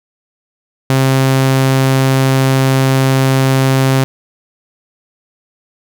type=tone; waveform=sawtooth; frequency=133.2 Hz; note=C3; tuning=31 cents sharp; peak=-5 dBFS; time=0.9-4.04 s; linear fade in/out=0 ms; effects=none